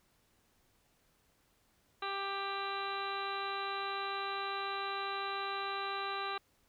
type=harmonic tone; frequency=394.2 Hz; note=G4; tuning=10 cents sharp; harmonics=1 / 2 / 3 / 4 / 5 / 6 / 7 / 8 / 9 / 10; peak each=-44 / -42 / -39 / -45 / -51 / -48 / -48 / -54 / -55 / -45 dBFS; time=2.02-6.38 s; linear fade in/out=5 ms; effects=pink hiss -72 dBFS RMS until 6.68 s